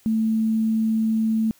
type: tone with quantisation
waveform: sine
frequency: 221.4 Hz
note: A3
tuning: 11 cents sharp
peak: -18 dBFS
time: 0.06-1.51 s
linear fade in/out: 0 ms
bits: 8
effects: white hiss -57 dBFS RMS until 1.59 s